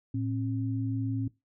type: tone pair together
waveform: sine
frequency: 111.7 / 268.9 Hz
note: A2 / C4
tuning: +27 / +47 cents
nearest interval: octave + minor third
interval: 1520 cents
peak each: -30 / -32 dBFS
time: 0.14-1.28 s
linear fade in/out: 5 ms
effects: noise-tail reverb RT60 0.2 s tail -19 dB re dry

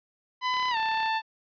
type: tone with pitch glide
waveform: sawtooth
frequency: 1006 to 885.9 Hz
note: B5 to A5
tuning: +32 to +12 cents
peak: -21 dBFS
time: 0.41-1.22 s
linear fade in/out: 50 ms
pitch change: -220 cents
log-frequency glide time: 0.7-0.77 s
type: click train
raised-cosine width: 0.2 ms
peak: -23 dBFS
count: 19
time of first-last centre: 0.54-1.06 s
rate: 34.6 Hz
effects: resampled to 11025 Hz

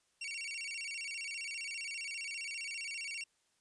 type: tone with vibrato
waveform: sawtooth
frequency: 2489 Hz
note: D#7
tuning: in tune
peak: -36 dBFS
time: 0.21-3.24 s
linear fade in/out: 5 ms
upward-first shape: square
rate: 15 Hz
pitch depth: 170 cents each way
effects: white hiss -75 dBFS RMS until 3.6 s + resampled to 22050 Hz

